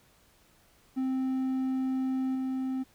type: tone with level steps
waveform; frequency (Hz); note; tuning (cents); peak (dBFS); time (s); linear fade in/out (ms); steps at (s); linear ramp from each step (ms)
triangle; 261.6; C4; 0; -25 / -27; 0.96-2.84; 20; 2.35; 2
effects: pink hiss -63 dBFS RMS until 2.94 s